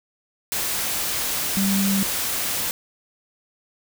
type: tone in noise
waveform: sine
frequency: 196 Hz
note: G3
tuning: in tune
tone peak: -19 dBFS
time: 1.57-2.03 s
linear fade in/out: 0 ms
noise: white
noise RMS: -25 dBFS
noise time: 0.52-2.71 s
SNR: +3 dB
effects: none